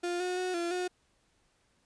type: tone with pitch steps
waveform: 35% pulse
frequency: 350.5 / 362.5 / 366.6 / 342.7 / 361.8 Hz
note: F4 / F#4 / F#4 / F4 / F#4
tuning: +6 / -35 / -16 / -33 / -39 cents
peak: -29 dBFS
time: 0.03-0.88 s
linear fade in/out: 10 ms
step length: 170 ms
effects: pink hiss -71 dBFS RMS until 1.85 s + resampled to 22050 Hz